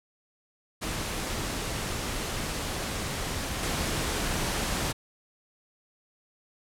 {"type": "noise with level steps", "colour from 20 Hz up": "pink", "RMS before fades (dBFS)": [-32, -29], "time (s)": [0.81, 4.93], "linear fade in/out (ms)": 20, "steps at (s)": 3.63, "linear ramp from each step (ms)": 2, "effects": ["low-pass 11000 Hz 12 dB/octave"]}